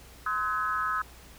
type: tone cluster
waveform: sine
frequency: 1036 / 1276 / 1504 / 1668 Hz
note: C6 / D#6 / F#6 / G#6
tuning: -17 / +43 / +28 / +7 cents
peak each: -35 / -28 / -34 / -37 dBFS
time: 0.26-1.02 s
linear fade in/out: 5 ms
effects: added 60 Hz sine -52 dBFS peak until 1.38 s + pink hiss -52 dBFS RMS until 1.38 s